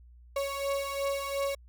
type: beating tone pair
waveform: 35% pulse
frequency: 554.4 / 557.2 Hz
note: C#5 / C#5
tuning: 0 / +9 cents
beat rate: 2.8 Hz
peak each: -30 / -33 dBFS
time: 0.36-1.55 s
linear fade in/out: 5 ms
effects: added 60 Hz sine -51 dBFS peak until 1.68 s